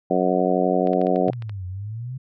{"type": "harmonic tone", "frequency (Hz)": 91.7, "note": "F#2", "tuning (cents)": -15, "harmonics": [2, 3, 4, 5, 6, 7, 8], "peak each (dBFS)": [-25, -25, -25, -25, -25, -25, -25], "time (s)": [0.1, 1.31], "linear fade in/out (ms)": 10}
{"type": "clicks", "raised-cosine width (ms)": 0.3, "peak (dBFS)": -24, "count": 9, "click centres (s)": [0.872, 0.933, 1.015, 1.069, 1.16, 1.283, 1.333, 1.423, 1.495]}
{"type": "exponential two-way sweep", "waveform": "sine", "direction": "down then up", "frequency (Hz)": [133.4, 89.3, 133.4], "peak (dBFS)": -28, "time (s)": [1.27, 2.18], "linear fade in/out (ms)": 10, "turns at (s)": 1.66}
{"effects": []}